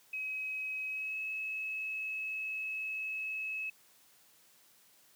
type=tone with pitch glide; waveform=sine; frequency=2544 to 2582 Hz; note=D#7 to E7; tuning=+38 to -37 cents; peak=-35 dBFS; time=0.13-3.7 s; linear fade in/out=5 ms; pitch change=+25 cents; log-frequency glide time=0.88-1.18 s; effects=white hiss -64 dBFS RMS until 5.15 s + high-pass 100 Hz 12 dB/octave